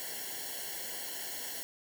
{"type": "noise with comb filter", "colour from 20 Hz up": "white", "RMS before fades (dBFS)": -40, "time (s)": [0, 1.63], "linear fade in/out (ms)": 0, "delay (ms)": 0.81, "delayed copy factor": -1, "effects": []}